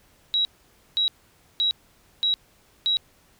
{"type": "tone bursts", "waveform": "sine", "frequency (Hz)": 3869, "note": "B7", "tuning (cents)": -36, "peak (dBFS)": -19, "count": 5, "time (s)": [0.34, 2.97], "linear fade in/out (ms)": 0, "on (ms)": 110, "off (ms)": 520, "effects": ["pink hiss -59 dBFS RMS until 3.39 s"]}